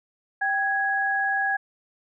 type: tone pair together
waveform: sine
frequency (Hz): 784 / 1661.2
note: G5 / G#6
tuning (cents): 0 / 0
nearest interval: octave + minor second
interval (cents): 1300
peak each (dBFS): -26 / -23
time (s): 0.41-1.57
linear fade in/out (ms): 10
effects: none